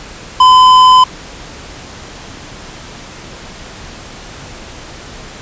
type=tone with tanh clipping; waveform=triangle; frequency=1016 Hz; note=B5; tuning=49 cents sharp; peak=-4 dBFS; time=0.4-1.04 s; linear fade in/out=5 ms; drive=15 dB; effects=pink hiss -31 dBFS RMS until 5.41 s + resampled to 16000 Hz